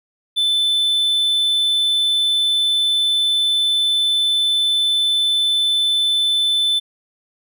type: tone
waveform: triangle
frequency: 3520 Hz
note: A7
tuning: in tune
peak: -13 dBFS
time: 0.36-6.8 s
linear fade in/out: 20 ms
effects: none